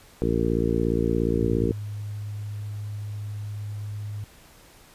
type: harmonic tone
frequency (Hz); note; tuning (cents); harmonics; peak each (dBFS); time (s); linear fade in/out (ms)
57.1; A#1; -35; 1 / 2 / 3 / 4 / 5 / 6 / 7 / 8; -29 / -29 / -29 / -29 / -29 / -29 / -29 / -29; 0.22-1.72; 0
type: tone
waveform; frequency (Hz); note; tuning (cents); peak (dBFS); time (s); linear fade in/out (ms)
sine; 103.83; G#2; 0; -30; 1.36-4.24; 0
effects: pink hiss -52 dBFS RMS until 4.94 s + resampled to 32000 Hz